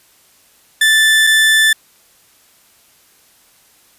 30% pulse tone pair in turn, 1760 / 1760 Hz, A6 / A6, 0 / 0 cents, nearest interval unison, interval 0 cents, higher neither, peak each -6 dBFS, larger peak neither, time 0.81-1.27 / 1.27-1.73 s, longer neither, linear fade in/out 5 ms, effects white hiss -51 dBFS RMS until 3.98 s + resampled to 32000 Hz

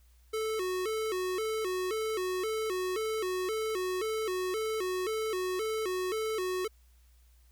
square tone with vibrato, 401.8 Hz, G4, 43 cents sharp, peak -31 dBFS, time 0.33-6.68 s, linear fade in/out 10 ms, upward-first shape square, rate 1.9 Hz, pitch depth 150 cents each way, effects added 60 Hz sine -58 dBFS peak until 7.51 s + white hiss -70 dBFS RMS until 7.51 s

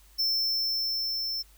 square tone with level ramp, 5340 Hz, E8, 22 cents sharp, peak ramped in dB -24 to -30 dBFS, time 0.18-1.43 s, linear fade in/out 20 ms, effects added 50 Hz sine -55 dBFS peak until 1.57 s + white hiss -60 dBFS RMS until 1.57 s

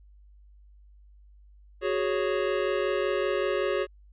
square chord, F# suspended second, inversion none, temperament equal, 370 / 415.3 / 554.4 Hz, F#4 / G#4 / C#5, 0 / 0 / 0 cents, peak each -30 dBFS, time 1.81-3.87 s, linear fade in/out 50 ms, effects added 50 Hz sine -51 dBFS peak until 4.12 s + resampled to 8000 Hz

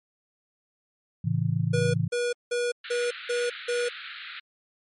sine chord, A major, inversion none, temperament just, 110 / 137.5 / 165 Hz, A2 / C#3 / E3, 0 / -14 / +2 cents, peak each -27 dBFS, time 1.24-2.08 s, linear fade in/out 10 ms
square tone bursts, 483.1 Hz, B4, 38 cents flat, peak -25 dBFS, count 6, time 1.73-3.89 s, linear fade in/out 10 ms, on 210 ms, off 180 ms
pink band-pass noise, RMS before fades -40 dBFS, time 2.84-4.4 s, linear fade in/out 5 ms, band 1300 to 4200 Hz, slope 96 dB/octave
effects MP3 48 kbps

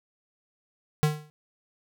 square tone with exponential decay, 151.5 Hz, D#3, 46 cents flat, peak -17 dBFS, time 1.03-1.3 s, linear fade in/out 0 ms, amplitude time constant 58 ms, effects none

